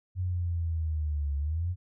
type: linear two-way sweep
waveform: sine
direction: down then up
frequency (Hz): 92.5 to 70 to 92.4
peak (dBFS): -27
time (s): 0.15-1.76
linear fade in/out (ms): 50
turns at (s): 1.37
effects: none